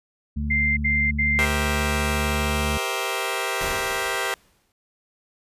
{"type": "harmonic tone", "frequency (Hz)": 73.42, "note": "D2", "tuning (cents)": 0, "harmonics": [1, 2, 3], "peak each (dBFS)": [-25, -33, -29], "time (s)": [0.36, 2.78], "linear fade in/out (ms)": 10}
{"type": "tone bursts", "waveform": "sine", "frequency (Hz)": 2093, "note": "C7", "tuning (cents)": 0, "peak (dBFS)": -19, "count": 3, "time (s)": [0.5, 1.454], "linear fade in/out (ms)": 10, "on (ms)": 270, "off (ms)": 72}
{"type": "chord", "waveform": "10% pulse", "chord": "C dominant seventh", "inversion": "second", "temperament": "just", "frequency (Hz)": [392.4, 470.9, 523.3, 654.1], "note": ["G4", "Bb4", "C5", "E5"], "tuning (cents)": [2, 18, 0, -14], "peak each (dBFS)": [-20, -21, -22, -22], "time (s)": [1.39, 4.34], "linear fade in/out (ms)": 0}
{"type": "noise with exponential decay", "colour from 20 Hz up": "pink", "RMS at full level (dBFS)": -29, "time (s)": [3.61, 4.72], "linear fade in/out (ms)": 1, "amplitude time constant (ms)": 240}
{"effects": ["resampled to 32000 Hz"]}